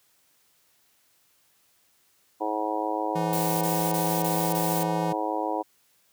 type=harmonic tone; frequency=106.9 Hz; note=A2; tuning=49 cents flat; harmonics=3 / 4 / 5 / 6 / 7 / 8 / 9; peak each=-32 / -35 / -33 / -37 / -31 / -36 / -32 dBFS; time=2.4-5.63 s; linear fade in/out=20 ms
type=tone with pitch glide; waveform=square; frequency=166.9 to 167.96 Hz; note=E3 to E3; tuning=+22 to +33 cents; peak=-29 dBFS; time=3.15-5.13 s; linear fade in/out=10 ms; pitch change=+11 cents; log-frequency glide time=3.59-3.69 s
type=noise bursts; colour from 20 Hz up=blue; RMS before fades=-32 dBFS; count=5; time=3.33-4.83 s; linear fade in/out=0 ms; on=280 ms; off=25 ms
effects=white hiss -65 dBFS RMS until 6.12 s + high-pass 60 Hz 12 dB/octave